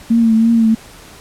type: tone with vibrato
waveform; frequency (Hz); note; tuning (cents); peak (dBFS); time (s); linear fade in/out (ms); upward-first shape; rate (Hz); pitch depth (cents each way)
sine; 226.8; A#3; -47; -8; 0.1-0.75; 10; triangle; 3; 48
effects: pink hiss -39 dBFS RMS until 1.2 s + low-pass 12000 Hz 12 dB/octave